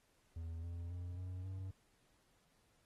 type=tone with pitch steps; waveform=triangle; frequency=82.41 / 85.32 / 88.32 / 91.44 / 94.66 Hz; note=E2 / F2 / F2 / F#2 / F#2; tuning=0 / -40 / +20 / -20 / +40 cents; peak=-40 dBFS; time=0.36-1.71 s; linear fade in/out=5 ms; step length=270 ms; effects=pink hiss -75 dBFS RMS until 2.85 s + AAC 32 kbps